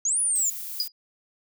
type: linear two-way sweep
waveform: sine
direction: up then down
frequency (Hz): 6190 to 9956 to 6860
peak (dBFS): -21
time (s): 0.05-0.5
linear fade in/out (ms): 5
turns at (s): 0.2
type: noise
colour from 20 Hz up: violet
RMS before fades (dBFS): -35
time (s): 0.35-0.88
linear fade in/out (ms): 5
type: tone with exponential decay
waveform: sine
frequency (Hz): 4903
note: D#8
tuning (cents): -26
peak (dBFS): -19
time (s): 0.8-0.92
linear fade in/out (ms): 1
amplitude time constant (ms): 25
effects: none